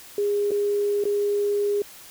sine tone with dropouts, 409.2 Hz, G#4, 26 cents flat, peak -20 dBFS, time 0.18-1.82 s, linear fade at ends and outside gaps 2 ms, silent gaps 0.508-0.516 / 1.039-1.053 s, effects white hiss -45 dBFS RMS until 2.1 s

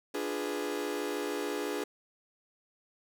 40% pulse chord, D diminished seventh, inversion none, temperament equal with one note detuned, 295.7 / 349.2 / 415.3 / 493.9 Hz, D4 / F4 / Ab4 / Cb5, +12 / 0 / 0 / 0 cents, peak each -37 / -39 / -35 / -39 dBFS, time 0.14-1.84 s, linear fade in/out 5 ms, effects none

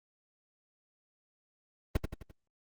brown noise with echo, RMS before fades -26 dBFS, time 1.95-1.97 s, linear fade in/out 5 ms, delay 86 ms, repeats 4, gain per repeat -6 dB, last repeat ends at 2.314 s, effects Opus 32 kbps

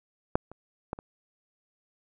clicks, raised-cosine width 1 ms, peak -8 / -30 / -17 / -27 dBFS, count 4, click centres 0.355 / 0.516 / 0.931 / 0.989 s, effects none

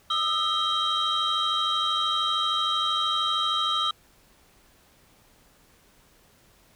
sine tone cluster, 1221 / 1314 / 3170 / 3830 Hz, D#6 / E6 / G7 / A#7, -33 / -6 / +19 / +46 cents, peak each -27 dBFS, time 0.1-3.91 s, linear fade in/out 5 ms, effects tanh soft clip ceiling -17 dBFS + pink hiss -59 dBFS RMS until 6.75 s

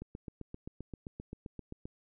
click train, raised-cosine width 3 ms, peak -29 dBFS, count 15, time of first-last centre 0.02-1.855 s, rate 7.63 Hz, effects none

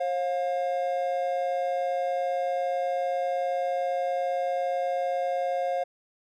triangle tone pair together, 538.5 / 708 Hz, C5 / F5, +50 / +23 cents, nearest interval perfect fourth, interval 473 cents, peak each -26 dBFS, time 0-5.84 s, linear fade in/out 10 ms, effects none

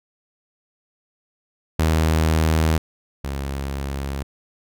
sawtooth tone pair in turn, 79.5 / 68.87 Hz, D#2 / C#2, +38 / -11 cents, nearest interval major second, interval 249 cents, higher first, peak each -12 / -21 dBFS, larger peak first, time 1.79-2.78 / 3.24-4.23 s, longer neither, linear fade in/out 5 ms, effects none

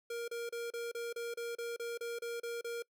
square tone bursts, 469.4 Hz, A#4, 12 cents sharp, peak -38 dBFS, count 13, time 0.1-2.824 s, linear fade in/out 5 ms, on 180 ms, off 32 ms, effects noise-tail reverb RT60 0.1 s tail -25 dB re dry

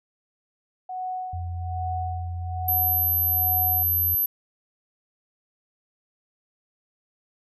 sine tone with tremolo, 740 Hz, F#5, in tune, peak -27 dBFS, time 0.89-3.83 s, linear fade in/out 5 ms, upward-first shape sine, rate 1.2 Hz, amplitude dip 85%
sine tone with pitch glide, 86.3 to 87.5 Hz, F2 to F2, -20 to +4 cents, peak -28 dBFS, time 1.33-4.15 s, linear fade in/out 5 ms, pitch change +24 cents, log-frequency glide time 2.19-4.03 s
sine tone, 12400 Hz, G9, 20 cents flat, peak -20 dBFS, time 2.68-4.26 s, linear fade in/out 5 ms
effects none

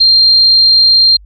sine tone, 4186 Hz, C8, in tune, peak -4 dBFS, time 0-1.17 s, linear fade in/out 10 ms, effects added 50 Hz sine -35 dBFS peak until 1.25 s

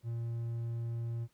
triangle tone, 116.54 Hz, A#2, in tune, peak -32 dBFS, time 0.03-1.28 s, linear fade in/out 50 ms, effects pink hiss -73 dBFS RMS until 1.33 s

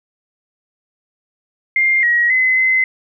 sine tone with pitch steps, 2109 / 1902 / 2036 / 2050 Hz, C7 / A#6 / C7 / C7, +13 / +34 / -48 / -36 cents, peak -11 dBFS, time 1.76-2.84 s, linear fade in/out 2 ms, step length 270 ms, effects none

